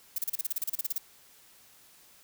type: noise bursts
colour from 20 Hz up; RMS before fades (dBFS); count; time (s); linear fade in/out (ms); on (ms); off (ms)
violet; -30; 15; 0.16-0.982; 5; 24; 33
effects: white hiss -58 dBFS RMS until 2.23 s